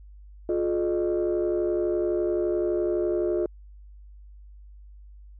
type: tone cluster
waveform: sine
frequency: 352.8 / 424.6 / 608 Hz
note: F4 / G#4 / D#5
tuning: +18 / +38 / -40 cents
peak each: -23 / -28 / -29 dBFS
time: 0.49-3.46 s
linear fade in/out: 2 ms
effects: tanh soft clip ceiling -17 dBFS + added 50 Hz sine -44 dBFS peak until 5.39 s